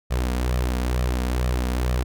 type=tone with flanger; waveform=sawtooth; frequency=62.1 Hz; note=B1; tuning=10 cents sharp; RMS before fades=-23 dBFS; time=0.1-2.04 s; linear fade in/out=20 ms; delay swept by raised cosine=1.6 to 4.3 ms; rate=2.2 Hz; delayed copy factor=+0.55; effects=none